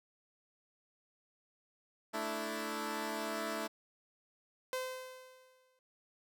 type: chord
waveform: 10% pulse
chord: A suspended fourth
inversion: none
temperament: equal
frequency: 220 / 293.7 / 329.6 Hz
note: A3 / D4 / E4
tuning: 0 / 0 / 0 cents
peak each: -32 / -34 / -33 dBFS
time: 2.13-3.68 s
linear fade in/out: 20 ms
type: tone with exponential decay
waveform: sawtooth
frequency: 514 Hz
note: C5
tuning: 31 cents flat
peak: -30 dBFS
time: 4.73-5.79 s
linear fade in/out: 1 ms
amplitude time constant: 230 ms
effects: none